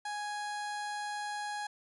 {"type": "tone", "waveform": "30% pulse", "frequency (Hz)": 830.6, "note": "G#5", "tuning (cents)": 0, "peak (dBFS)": -33, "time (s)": [0.05, 1.67], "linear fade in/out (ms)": 5, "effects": ["resampled to 24000 Hz"]}